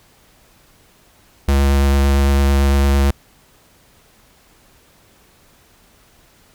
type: tone with vibrato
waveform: square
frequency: 69.3 Hz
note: C#2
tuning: in tune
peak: -12 dBFS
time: 1.48-3.11 s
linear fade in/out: 5 ms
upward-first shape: sine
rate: 8.9 Hz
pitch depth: 13 cents each way
effects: pink hiss -52 dBFS RMS until 6.54 s